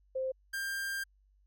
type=tone pair in turn; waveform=sine / 45% pulse; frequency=523.3 / 1593.2 Hz; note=C5 / G6; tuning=0 / +28 cents; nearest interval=octave + perfect fifth; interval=1928 cents; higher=second; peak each=-31 / -34 dBFS; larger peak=first; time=0.15-0.32 / 0.53-1.04 s; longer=second; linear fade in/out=10 ms; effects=added 49 Hz sine -64 dBFS peak until 1.46 s